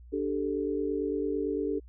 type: chord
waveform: sine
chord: D suspended fourth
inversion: none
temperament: just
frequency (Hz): 293.7 / 391.6 / 440.5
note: D4 / G4 / A4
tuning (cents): 0 / -2 / +2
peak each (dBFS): -32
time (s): 0.12-1.8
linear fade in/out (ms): 20
effects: added 60 Hz sine -47 dBFS peak until 1.88 s